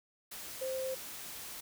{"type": "tone in noise", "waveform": "sine", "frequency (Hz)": 523.3, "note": "C5", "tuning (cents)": 0, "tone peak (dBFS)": -34, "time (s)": [0.61, 0.95], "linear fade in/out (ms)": 10, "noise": "white", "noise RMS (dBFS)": -45, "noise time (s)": [0.31, 1.61], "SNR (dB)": 8, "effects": []}